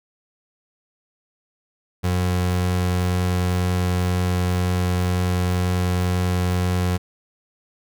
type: tone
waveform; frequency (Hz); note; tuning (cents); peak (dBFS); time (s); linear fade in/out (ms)
30% pulse; 90.2; F#2; -44; -16; 2.03-6.98; 20
effects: none